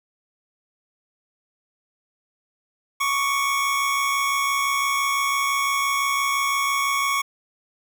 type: tone pair together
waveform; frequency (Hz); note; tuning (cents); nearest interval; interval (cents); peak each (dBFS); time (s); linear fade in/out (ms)
25% pulse; 1108.7 / 1174.6; C#6 / D6; 0 / 0; minor second; 100; -17 / -27; 3-7.22; 10
effects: none